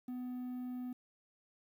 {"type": "tone with quantisation", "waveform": "triangle", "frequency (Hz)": 249.9, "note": "B3", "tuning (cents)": 21, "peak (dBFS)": -37, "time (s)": [0.08, 0.93], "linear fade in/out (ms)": 5, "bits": 11, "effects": []}